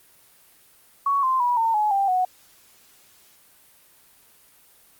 sine tone with pitch steps, 1117 / 1042.2 / 972.4 / 907.3 / 846.5 / 789.8 / 736.9 Hz, C#6 / C6 / B5 / A#5 / G#5 / G5 / F#5, +13 / -7 / -27 / -47 / +33 / +13 / -7 cents, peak -18 dBFS, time 1.06-2.25 s, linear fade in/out 5 ms, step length 170 ms, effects white hiss -55 dBFS RMS until 4.99 s + Opus 32 kbps

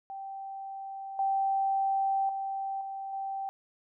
sine tone with level steps, 780 Hz, G5, 9 cents flat, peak -37 / -25 / -31 / -35 / -32 dBFS, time 0.1-3.49 s, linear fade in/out 0 ms, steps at 1.19 / 2.29 / 2.81 / 3.13 s, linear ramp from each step 2 ms, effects none

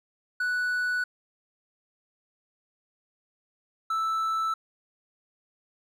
triangle tone pair in turn, 1480 / 1318.5 Hz, F#6 / E6, 0 / 0 cents, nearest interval major second, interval 200 cents, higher first, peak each -23 dBFS, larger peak neither, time 0.4-1.04 / 3.9-4.54 s, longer neither, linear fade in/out 5 ms, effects none

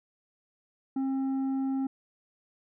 sine tone with tanh clipping, 267.8 Hz, C4, 40 cents sharp, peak -28 dBFS, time 0.96-1.87 s, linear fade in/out 5 ms, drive 6 dB, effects none

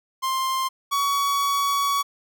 45% pulse tone pair in turn, 1052 / 1126.8 Hz, C6 / C#6, +9 / +28 cents, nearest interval minor second, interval 119 cents, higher second, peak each -22 / -20 dBFS, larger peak second, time 0.22-0.69 / 0.91-2.03 s, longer second, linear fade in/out 20 ms, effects none

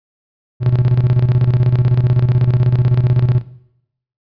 triangle tone with tremolo, 123.47 Hz, B2, in tune, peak -6 dBFS, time 0.6-3.42 s, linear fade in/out 50 ms, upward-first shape square, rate 16 Hz, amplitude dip 65%, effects noise-tail reverb RT60 0.8 s tail -18 dB re dry + resampled to 11025 Hz

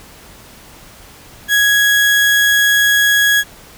35% pulse tone, 1663 Hz, G#6, 2 cents sharp, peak -8 dBFS, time 1.48-3.44 s, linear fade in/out 50 ms, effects pink hiss -40 dBFS RMS until 3.77 s

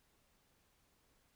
silence, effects pink hiss -74 dBFS RMS until 1.35 s

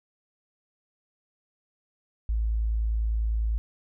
sine tone, 55 Hz, A1, in tune, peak -23 dBFS, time 2.29-3.58 s, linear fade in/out 0 ms, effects none

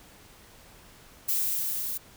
violet noise with level ramp, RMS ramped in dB -26 to -33 dBFS, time 1.28-1.98 s, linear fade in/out 10 ms, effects pink hiss -53 dBFS RMS until 2.16 s

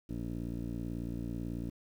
15% pulse tone with low-pass filter, 58.2 Hz, A#1, 2 cents flat, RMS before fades -38 dBFS, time 0.09-1.7 s, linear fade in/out 10 ms, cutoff 330 Hz, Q 4, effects 10-bit

